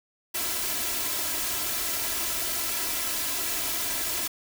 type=noise with comb filter; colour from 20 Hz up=white; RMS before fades=-29 dBFS; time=0.34-4.28 s; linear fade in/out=10 ms; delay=3 ms; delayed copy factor=+0.75; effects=none